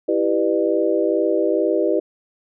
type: chord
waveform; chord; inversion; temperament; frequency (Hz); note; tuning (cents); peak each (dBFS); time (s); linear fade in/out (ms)
sine; E minor seventh; none; equal with one note detuned; 329.6 / 392 / 493.9 / 600.7; E4 / G4 / B4 / D5; 0 / 0 / 0 / +39; -21 / -21 / -22 / -22; 0.08-2; 10
effects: none